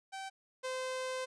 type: tone pair in turn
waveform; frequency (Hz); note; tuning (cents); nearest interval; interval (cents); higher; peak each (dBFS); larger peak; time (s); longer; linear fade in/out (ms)
sawtooth; 773 / 515.9; G5 / C5; -24 / -24; perfect fifth; 700; first; -37 / -32; second; 0.12-0.3 / 0.63-1.26; second; 20
effects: resampled to 22050 Hz